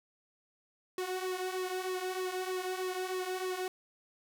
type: tone with flanger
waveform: sawtooth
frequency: 370 Hz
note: F#4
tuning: in tune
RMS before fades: -36 dBFS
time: 0.98-3.68 s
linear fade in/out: 2 ms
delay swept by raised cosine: 1.3 to 3.7 ms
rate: 3.2 Hz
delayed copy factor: -0.65
effects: none